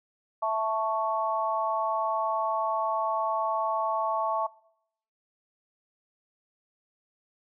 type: chord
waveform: sine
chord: A major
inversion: second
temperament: equal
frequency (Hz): 659.3 / 880 / 1108.7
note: E5 / A5 / C#6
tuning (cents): 0 / 0 / 0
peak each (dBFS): -29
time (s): 0.42-4.47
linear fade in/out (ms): 10
effects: noise-tail reverb RT60 0.7 s tail -22 dB re dry